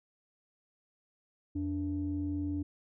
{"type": "tone pair together", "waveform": "sine", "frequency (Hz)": [85.98, 290.8], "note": ["F2", "D4"], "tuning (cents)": [-27, -17], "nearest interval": "octave + major sixth", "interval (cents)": 2110, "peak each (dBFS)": [-35, -32], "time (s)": [1.55, 2.63], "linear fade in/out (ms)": 10, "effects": ["tanh soft clip ceiling -25 dBFS"]}